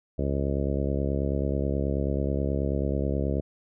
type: harmonic tone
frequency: 69.3 Hz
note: C#2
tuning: in tune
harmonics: 1 / 2 / 3 / 4 / 5 / 6 / 7 / 8 / 9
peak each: -28 / -31 / -33 / -34 / -35 / -36 / -36 / -37 / -38 dBFS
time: 0.18-3.41 s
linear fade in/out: 10 ms
effects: none